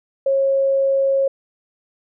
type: tone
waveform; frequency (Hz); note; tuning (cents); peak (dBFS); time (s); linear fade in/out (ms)
sine; 544; C#5; -33; -14; 0.26-1.28; 5
effects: none